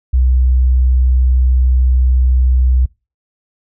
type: tone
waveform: sine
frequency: 63.3 Hz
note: B1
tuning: 43 cents sharp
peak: -8 dBFS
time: 0.13-2.86 s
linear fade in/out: 10 ms
effects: noise-tail reverb RT60 0.3 s tail -25 dB re dry

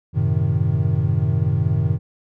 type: chord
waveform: triangle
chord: F# diminished seventh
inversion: none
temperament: equal with one note detuned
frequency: 93.74 / 110 / 130.81 / 155.56 Hz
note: F#2 / A2 / C3 / Eb3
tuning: +23 / 0 / 0 / 0 cents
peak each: -20 dBFS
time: 0.13-1.99 s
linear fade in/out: 50 ms
effects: none

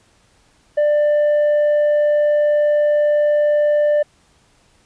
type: tone with tanh clipping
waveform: sine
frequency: 593 Hz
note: D5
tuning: 17 cents sharp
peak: -13 dBFS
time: 0.77-4.03 s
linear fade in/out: 10 ms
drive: 3 dB
effects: pink hiss -56 dBFS RMS until 4.85 s + resampled to 22050 Hz

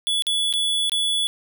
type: tone with dropouts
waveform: square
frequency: 3420 Hz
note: A7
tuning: 50 cents flat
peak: -20 dBFS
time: 0.07-1.27 s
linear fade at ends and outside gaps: 0 ms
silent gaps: 0.222-0.268 / 0.527-0.537 / 0.896-0.919 s
effects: none

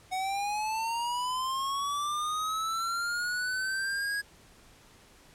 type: linear sweep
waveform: square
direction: up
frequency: 740 to 1661.2 Hz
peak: -30 dBFS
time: 0.11-4.22 s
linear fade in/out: 20 ms
effects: pink hiss -57 dBFS RMS until 5.34 s + low-pass 11000 Hz 12 dB/octave

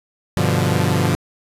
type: chord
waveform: sawtooth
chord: G dominant seventh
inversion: none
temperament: equal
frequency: 98 / 123.47 / 146.83 / 174.61 Hz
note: G2 / B2 / D3 / F3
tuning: 0 / 0 / 0 / 0 cents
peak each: -17 dBFS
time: 0.37-1.15 s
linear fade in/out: 0 ms
effects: resampled to 32000 Hz

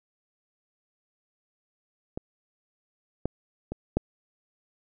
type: clicks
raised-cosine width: 2 ms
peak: -19 / -13 / -19 / -9 dBFS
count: 4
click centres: 2.175 / 3.256 / 3.72 / 3.97 s
effects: none

